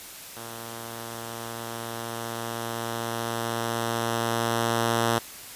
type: tone with level ramp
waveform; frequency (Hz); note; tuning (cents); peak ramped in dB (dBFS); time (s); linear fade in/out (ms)
5% pulse; 115.8; A#2; -11; -27 to -10; 0.36-5.19; 10
effects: white hiss -42 dBFS RMS until 5.55 s + resampled to 32000 Hz